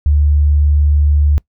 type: tone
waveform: sine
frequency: 73.42 Hz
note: D2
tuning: in tune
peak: -8 dBFS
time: 0.06-1.38 s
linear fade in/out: 0 ms
effects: noise-tail reverb RT60 0.1 s tail -23 dB re dry